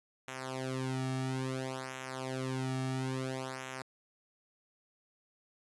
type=tone with flanger; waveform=sawtooth; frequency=130.81 Hz; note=C3; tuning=in tune; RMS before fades=-37 dBFS; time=0.28-3.82 s; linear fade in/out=0 ms; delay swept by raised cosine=0.21 to 2.01 ms; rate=0.59 Hz; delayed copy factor=-1; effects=resampled to 24000 Hz